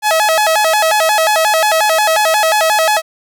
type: tone with vibrato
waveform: sawtooth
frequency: 739 Hz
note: F#5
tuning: 2 cents flat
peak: -6 dBFS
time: 0.02-3.02 s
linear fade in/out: 50 ms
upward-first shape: square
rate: 5.6 Hz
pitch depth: 240 cents each way
effects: none